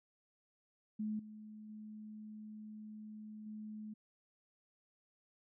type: tone with level steps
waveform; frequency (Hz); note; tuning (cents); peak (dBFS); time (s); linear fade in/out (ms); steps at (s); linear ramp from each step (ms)
sine; 214.1; A3; -47; -36 / -49 / -47 / -44; 0.99-3.94; 10; 1.19 / 1.69 / 3.46; 5
effects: none